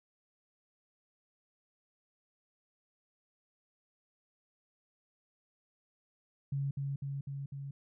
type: tone with echo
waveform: sine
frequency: 139 Hz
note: C#3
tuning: 5 cents sharp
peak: -31 dBFS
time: 6.52-6.71 s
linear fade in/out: 5 ms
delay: 250 ms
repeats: 4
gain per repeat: -2 dB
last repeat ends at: 7.71 s
effects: none